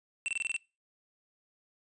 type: tone bursts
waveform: square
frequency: 2692 Hz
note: E7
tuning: 36 cents sharp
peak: -30 dBFS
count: 7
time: 0.26-0.564 s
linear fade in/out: 0 ms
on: 22 ms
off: 25 ms
effects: noise-tail reverb RT60 0.3 s tail -25 dB re dry + resampled to 22050 Hz